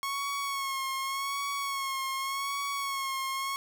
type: tone with vibrato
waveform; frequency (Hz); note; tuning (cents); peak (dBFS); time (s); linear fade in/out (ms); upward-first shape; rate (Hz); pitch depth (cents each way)
sawtooth; 1097; C#6; -18; -27; 0.03-3.56; 0; sine; 0.86; 41
effects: 10-bit